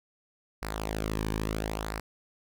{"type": "tone with flanger", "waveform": "sawtooth", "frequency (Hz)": 53.4, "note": "G#1", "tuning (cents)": 49, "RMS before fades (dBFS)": -33, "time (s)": [0.62, 2], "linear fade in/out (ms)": 5, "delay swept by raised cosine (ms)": [0.3, 1.5], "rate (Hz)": 0.74, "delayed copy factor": -0.65, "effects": []}